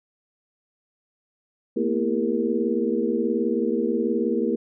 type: tone cluster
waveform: sine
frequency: 225.2 / 243.9 / 329.6 / 401 / 467.2 Hz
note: A3 / B3 / E4 / G4 / A#4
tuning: +40 / -21 / 0 / +39 / +4 cents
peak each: -27 dBFS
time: 1.76-4.56 s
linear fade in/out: 10 ms
effects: none